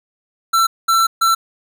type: tone bursts at uneven times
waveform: square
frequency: 1342 Hz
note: E6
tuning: 31 cents sharp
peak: -12 dBFS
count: 3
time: 0.53-0.67 / 0.88-1.07 / 1.21-1.35 s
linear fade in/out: 10 ms
effects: none